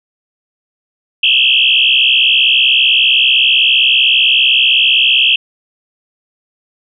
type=tone with frequency modulation; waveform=sine; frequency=2945 Hz; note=F#7; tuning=9 cents flat; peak=-7 dBFS; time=1.23-5.36 s; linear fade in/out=5 ms; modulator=64.4 Hz; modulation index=5.4; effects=none